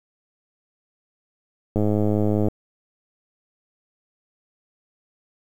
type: click train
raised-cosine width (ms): 2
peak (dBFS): -9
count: 77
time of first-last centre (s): 1.76-2.484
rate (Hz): 105
effects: 8-bit